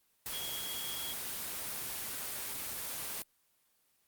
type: tone in noise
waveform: sine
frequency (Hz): 3301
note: G#7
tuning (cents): -11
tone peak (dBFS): -41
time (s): 0.33-1.13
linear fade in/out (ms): 0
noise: white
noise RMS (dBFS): -39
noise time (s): 0.26-3.22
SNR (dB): -5
effects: white hiss -73 dBFS RMS until 4.07 s + Opus 24 kbps